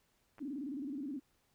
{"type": "clicks", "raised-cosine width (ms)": 0.5, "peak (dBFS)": -40, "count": 2, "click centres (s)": [0.383, 0.392]}
{"type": "tone with vibrato", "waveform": "sine", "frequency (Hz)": 278.2, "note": "C#4", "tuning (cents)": 6, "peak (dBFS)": -38, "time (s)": [0.4, 1.2], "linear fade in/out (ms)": 20, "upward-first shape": "square", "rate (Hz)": 19, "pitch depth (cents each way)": 130}
{"effects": ["pink hiss -75 dBFS RMS until 1.54 s"]}